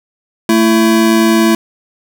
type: tone pair together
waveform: square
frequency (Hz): 222.8 / 333.8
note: A3 / E4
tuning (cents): +22 / +22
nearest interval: perfect fifth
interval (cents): 700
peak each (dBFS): -11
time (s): 0.49-1.55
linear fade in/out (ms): 2
effects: none